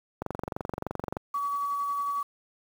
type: click train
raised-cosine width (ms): 1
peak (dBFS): -17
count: 23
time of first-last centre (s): 0.22-1.168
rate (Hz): 23.2
type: tone with tremolo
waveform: sine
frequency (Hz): 1137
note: C#6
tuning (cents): +44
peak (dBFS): -26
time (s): 1.34-2.23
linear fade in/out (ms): 5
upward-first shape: sine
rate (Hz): 11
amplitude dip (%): 25
effects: high-pass 60 Hz 12 dB/octave + 8-bit